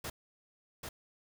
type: noise with echo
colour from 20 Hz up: pink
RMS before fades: -40 dBFS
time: 0.04-0.1 s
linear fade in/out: 5 ms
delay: 790 ms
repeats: 1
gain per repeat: -3 dB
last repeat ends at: 0.89 s
effects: none